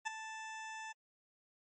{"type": "tone with ADSR envelope", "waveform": "20% pulse", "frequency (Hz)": 880, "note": "A5", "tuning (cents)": 0, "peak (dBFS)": -28, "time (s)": [0.05, 0.93], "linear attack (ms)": 22, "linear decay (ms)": 11, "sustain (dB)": -11, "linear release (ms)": 17, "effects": ["MP3 32 kbps"]}